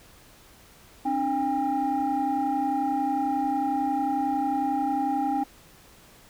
sine tone cluster, 268.5 / 299.6 / 803 Hz, C4 / D4 / G5, +45 / +35 / +41 cents, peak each -28 / -28 / -24 dBFS, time 1.05-5.44 s, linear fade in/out 10 ms, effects tanh soft clip ceiling -18 dBFS + pink hiss -53 dBFS RMS until 6.29 s

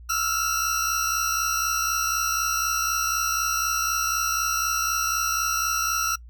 40% pulse tone cluster, 1323 / 1387 / 5770 Hz, E6 / F6 / F#8, +6 / -12 / -44 cents, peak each -26 dBFS, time 0.09-6.16 s, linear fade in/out 10 ms, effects noise-tail reverb RT60 0.1 s tail -25 dB re dry + added 59 Hz sine -41 dBFS peak until 6.29 s

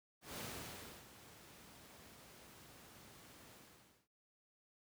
pink noise with ADSR envelope, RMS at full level -45 dBFS, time 0.21-4.08 s, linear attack 170 ms, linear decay 670 ms, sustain -14 dB, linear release 550 ms, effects high-pass 80 Hz 12 dB/octave

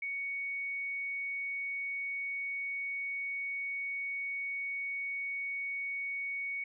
sine tone, 2230 Hz, C#7, 10 cents sharp, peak -34 dBFS, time 0.02-6.64 s, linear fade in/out 5 ms, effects none

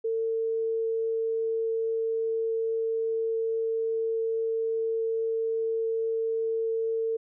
sine tone, 450.6 Hz, A4, 41 cents sharp, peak -25 dBFS, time 0.04-7.17 s, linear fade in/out 10 ms, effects none

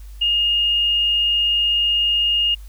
sine tone, 2842 Hz, F7, 30 cents sharp, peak -15 dBFS, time 0.21-2.55 s, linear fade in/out 10 ms, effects added 50 Hz sine -34 dBFS peak until 2.68 s + white hiss -53 dBFS RMS until 2.68 s

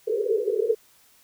pink band-pass noise, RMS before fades -24 dBFS, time 0.07-0.75 s, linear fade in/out 10 ms, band 400 to 480 Hz, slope 96 dB/octave, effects white hiss -58 dBFS RMS until 1.23 s

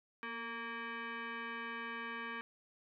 sine tone with frequency modulation, 236.5 Hz, A#3, 25 cents sharp, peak -40 dBFS, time 0.23-2.41 s, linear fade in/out 0 ms, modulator 693 Hz, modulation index 3.2, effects none

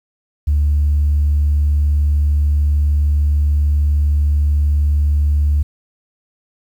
sine tone, 73.42 Hz, D2, in tune, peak -10 dBFS, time 0.47-5.63 s, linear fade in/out 10 ms, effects tanh soft clip ceiling -8 dBFS + 8-bit

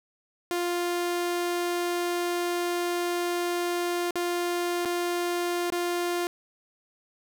sawtooth tone with dropouts, 350 Hz, F4, 4 cents sharp, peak -22 dBFS, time 0.51-6.27 s, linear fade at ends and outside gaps 0 ms, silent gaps 4.108-4.156 / 4.851-4.857 / 5.702-5.723 s, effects none

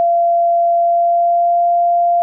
sine tone with pitch glide, 686 to 693.2 Hz, F5 to F5, -31 to -13 cents, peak -10 dBFS, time 0-2.22 s, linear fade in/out 0 ms, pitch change +18 cents, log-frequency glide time 0.78-1.64 s, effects none

